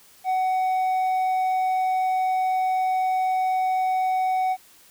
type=tone with hard clipping; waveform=sine; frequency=748 Hz; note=F#5; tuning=19 cents sharp; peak=-21 dBFS; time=0.24-4.57 s; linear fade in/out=50 ms; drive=3 dB; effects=white hiss -53 dBFS RMS until 4.9 s